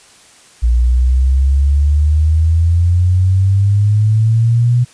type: exponential sweep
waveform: sine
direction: up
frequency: 58.27 to 123.47 Hz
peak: -8 dBFS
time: 0.62-4.85 s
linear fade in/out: 20 ms
effects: white hiss -44 dBFS RMS until 4.93 s + resampled to 22050 Hz